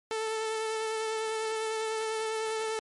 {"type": "tone with vibrato", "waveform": "sawtooth", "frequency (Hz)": 440.6, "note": "A4", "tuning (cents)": 2, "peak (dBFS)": -26, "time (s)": [0.11, 2.79], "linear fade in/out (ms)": 0, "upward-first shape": "sine", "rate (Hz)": 10, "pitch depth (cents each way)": 16, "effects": ["MP3 48 kbps"]}